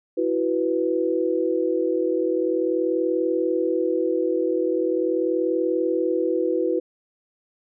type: chord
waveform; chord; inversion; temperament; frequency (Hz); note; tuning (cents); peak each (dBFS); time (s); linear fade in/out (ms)
sine; E suspended second; none; equal; 329.6 / 370 / 493.9; E4 / F#4 / B4; 0 / 0 / 0; -24; 0.17-6.8; 10
effects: none